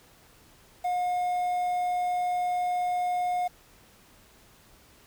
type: tone with quantisation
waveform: triangle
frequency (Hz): 718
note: F5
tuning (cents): +48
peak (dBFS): -23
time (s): 0.84-3.48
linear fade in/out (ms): 10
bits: 8
effects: pink hiss -57 dBFS RMS until 5.06 s